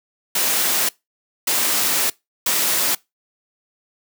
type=noise bursts at uneven times; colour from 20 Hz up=white; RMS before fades=-19 dBFS; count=3; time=0.35-0.89 / 1.47-2.1 / 2.46-2.95 s; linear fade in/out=5 ms; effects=noise-tail reverb RT60 0.2 s tail -23 dB re dry + high-pass 200 Hz 12 dB/octave